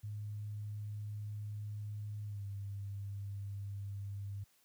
sine tone with pitch glide, 104.6 to 99.88 Hz, G#2 to G2, +13 to +33 cents, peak -39 dBFS, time 0.03-4.44 s, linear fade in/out 10 ms, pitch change -80 cents, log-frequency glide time 2.24-2.44 s, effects white hiss -71 dBFS RMS until 4.64 s + high-pass 60 Hz 12 dB/octave

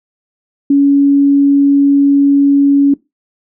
sine tone, 280.9 Hz, C#4, 23 cents sharp, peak -5 dBFS, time 0.7-2.94 s, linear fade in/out 5 ms, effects noise-tail reverb RT60 0.2 s tail -20 dB re dry

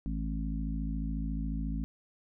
harmonic tone, 54.1 Hz, A1, 29 cents flat, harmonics 1 / 3 / 4 / 5, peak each -33 / -38 / -39 / -40 dBFS, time 0.06-1.84 s, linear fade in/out 0 ms, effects none

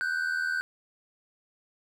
triangle tone pair together, 1480 / 1559.8 Hz, F#6 / G6, 0 / -9 cents, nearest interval minor second, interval 91 cents, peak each -28 dBFS, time 0.01-0.61 s, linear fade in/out 0 ms, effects none

